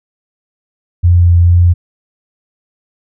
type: tone with vibrato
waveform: sine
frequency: 87 Hz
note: F2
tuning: 6 cents flat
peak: -4 dBFS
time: 1.03-1.74 s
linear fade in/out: 20 ms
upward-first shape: sine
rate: 2.2 Hz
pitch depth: 13 cents each way
effects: none